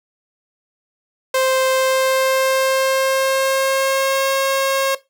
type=tone with pitch glide; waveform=sawtooth; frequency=523.3 to 540.8 Hz; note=C5 to C#5; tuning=0 to -43 cents; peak=-11 dBFS; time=1.34-4.95 s; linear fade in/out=5 ms; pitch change=+57 cents; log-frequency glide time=1.7-4.36 s; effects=noise-tail reverb RT60 0.2 s tail -17 dB re dry